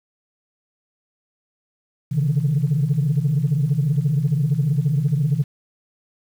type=tone cluster; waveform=sine; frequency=133.1 / 144.3 / 159.2 Hz; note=C3 / D3 / D#3; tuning=+30 / -30 / +40 cents; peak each=-20 dBFS; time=2.11-5.44 s; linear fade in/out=20 ms; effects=tanh soft clip ceiling -11 dBFS + 8-bit